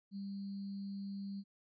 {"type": "tone with sample-and-hold", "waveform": "sine", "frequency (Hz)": 198, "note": "G3", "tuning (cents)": 18, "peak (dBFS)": -40, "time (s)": [0.11, 1.44], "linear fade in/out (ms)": 50, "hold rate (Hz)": 4410, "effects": ["resampled to 16000 Hz"]}